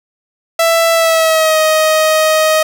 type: tone with pitch glide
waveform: sawtooth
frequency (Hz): 663 to 627.2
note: E5 to D#5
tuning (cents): +10 to +14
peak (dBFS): -5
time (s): 0.59-2.63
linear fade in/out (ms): 5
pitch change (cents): -96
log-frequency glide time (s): 0.93-1.58
effects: none